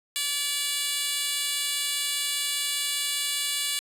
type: tone with high-pass filter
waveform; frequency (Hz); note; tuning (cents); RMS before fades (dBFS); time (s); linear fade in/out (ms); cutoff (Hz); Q
10% pulse; 575; D5; -37; -28; 0.16-3.79; 0; 4100; 0.92
effects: resampled to 32000 Hz